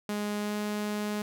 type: tone with pitch glide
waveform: sawtooth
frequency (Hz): 207.7 to 209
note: G#3 to G#3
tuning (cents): 0 to +11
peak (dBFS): -26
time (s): 0.09-1.22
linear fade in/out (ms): 2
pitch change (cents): +11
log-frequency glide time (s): 0.4-0.55
effects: none